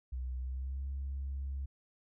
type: tone with pitch glide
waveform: sine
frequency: 63.3 to 68.24 Hz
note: B1 to C#2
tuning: +43 to -27 cents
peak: -34 dBFS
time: 0.12-1.66 s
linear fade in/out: 10 ms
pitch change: +130 cents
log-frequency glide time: 0.4-0.85 s
effects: tanh soft clip ceiling -32 dBFS